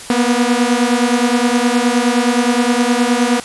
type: beating tone pair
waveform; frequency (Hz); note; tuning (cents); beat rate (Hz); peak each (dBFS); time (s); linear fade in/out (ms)
sawtooth; 237.6 / 247.2; A#3 / B3; +33 / +2; 9.6; -11; 0.1-3.4; 2
effects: white hiss -32 dBFS RMS until 3.44 s + resampled to 24000 Hz